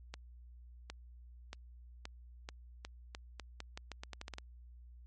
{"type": "accelerating click train", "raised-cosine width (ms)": 0.2, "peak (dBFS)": -26, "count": 17, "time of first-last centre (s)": [0.14, 4.384], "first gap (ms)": 760, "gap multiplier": 0.83, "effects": ["added 60 Hz sine -52 dBFS peak until 5.06 s", "MP3 48 kbps"]}